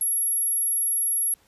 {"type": "tone", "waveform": "sine", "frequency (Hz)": 11240, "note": "F9", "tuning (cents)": 10, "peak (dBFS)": -21, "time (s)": [0.01, 1.34], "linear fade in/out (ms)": 2, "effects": ["pink hiss -61 dBFS RMS until 1.47 s", "resampled to 32000 Hz"]}